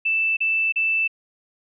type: tone bursts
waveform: sine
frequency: 2647 Hz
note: E7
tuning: 7 cents sharp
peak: -18 dBFS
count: 3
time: 0.05-1.078 s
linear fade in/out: 10 ms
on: 320 ms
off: 34 ms
effects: none